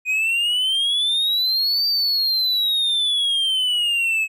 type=exponential two-way sweep; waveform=triangle; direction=up then down; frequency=2479 to 4665 to 2571 Hz; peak=-16 dBFS; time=0.05-4.28 s; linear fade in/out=50 ms; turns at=1.87 s; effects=none